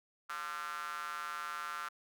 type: tone with high-pass filter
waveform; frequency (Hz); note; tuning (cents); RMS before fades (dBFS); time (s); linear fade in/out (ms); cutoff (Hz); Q
square; 80; D#2; +49; -41; 0.29-1.89; 10; 1300; 6.7
effects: none